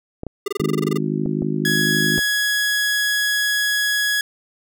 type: clicks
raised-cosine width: 2 ms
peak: -15 dBFS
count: 5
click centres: 0.234 / 0.267 / 1.26 / 1.421 / 2.19 s
type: tone bursts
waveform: square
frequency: 402.3 Hz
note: G4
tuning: 45 cents sharp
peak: -20 dBFS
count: 12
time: 0.46-0.976 s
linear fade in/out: 5 ms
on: 21 ms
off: 24 ms
type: harmonic tone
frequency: 51.91 Hz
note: G#1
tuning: in tune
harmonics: 3 / 4 / 5 / 6 / 7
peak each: -24 / -25 / -26 / -27 / -27 dBFS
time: 0.6-2.18 s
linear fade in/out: 0 ms
type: tone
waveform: sawtooth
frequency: 1674 Hz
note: G#6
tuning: 13 cents sharp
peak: -14 dBFS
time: 1.65-4.21 s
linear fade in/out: 2 ms
effects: none